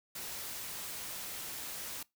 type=noise; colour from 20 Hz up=white; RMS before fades=-42 dBFS; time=0.15-2.03 s; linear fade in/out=5 ms; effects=noise-tail reverb RT60 0.2 s tail -23 dB re dry